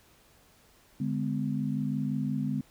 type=chord; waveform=sine; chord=G# diminished; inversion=second; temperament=equal with one note detuned; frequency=146.83 / 207.7 / 253.2 Hz; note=D3 / G#3 / B3; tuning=0 / 0 / +43 cents; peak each=-32 dBFS; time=1-2.61 s; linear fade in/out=5 ms; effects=pink hiss -61 dBFS RMS until 2.7 s